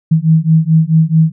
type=beating tone pair; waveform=sine; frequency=158 / 162.6 Hz; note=D#3 / E3; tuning=+27 / -23 cents; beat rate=4.6 Hz; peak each=-10 dBFS; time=0.11-1.32 s; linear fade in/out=10 ms; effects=none